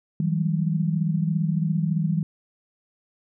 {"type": "tone cluster", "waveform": "sine", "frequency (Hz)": [160.1, 183.3, 197.9], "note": ["D#3", "F#3", "G3"], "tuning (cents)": [50, -16, 17], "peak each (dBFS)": [-22, -28, -28], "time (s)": [0.2, 2.23], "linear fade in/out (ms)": 2, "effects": []}